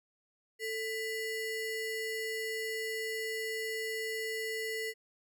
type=ring-modulated tone; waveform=square; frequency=1216 Hz; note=D#6; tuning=40 cents flat; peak=-32 dBFS; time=0.59-4.94 s; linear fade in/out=50 ms; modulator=774 Hz; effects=none